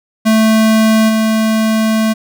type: tone with level steps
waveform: square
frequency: 220 Hz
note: A3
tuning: in tune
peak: -8 / -11 dBFS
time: 0.25-2.14 s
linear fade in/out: 20 ms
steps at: 1.08 s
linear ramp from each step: 20 ms
effects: none